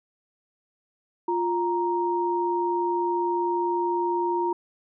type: tone pair together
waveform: sine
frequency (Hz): 350.4 / 934.7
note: F4 / A#5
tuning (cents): +6 / +4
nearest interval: octave + perfect fourth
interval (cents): 1698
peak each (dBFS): -25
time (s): 1.28-4.53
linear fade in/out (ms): 5
effects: none